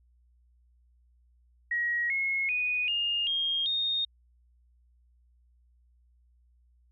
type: tone with pitch steps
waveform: sine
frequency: 1900 / 2170 / 2478 / 2830 / 3233 / 3692 Hz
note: A#6 / C#7 / D#7 / F7 / G#7 / A#7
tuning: +33 / -37 / -8 / +22 / -47 / -17 cents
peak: -26 dBFS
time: 1.71-4.05 s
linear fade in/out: 5 ms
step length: 390 ms
effects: added 60 Hz sine -61 dBFS peak until 6.91 s